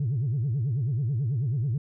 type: tone with vibrato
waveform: sine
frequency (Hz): 126.5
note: B2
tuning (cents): +42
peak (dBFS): -22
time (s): 0-1.78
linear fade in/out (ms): 5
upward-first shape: sine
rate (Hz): 9.2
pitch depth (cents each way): 280
effects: tanh soft clip ceiling -21 dBFS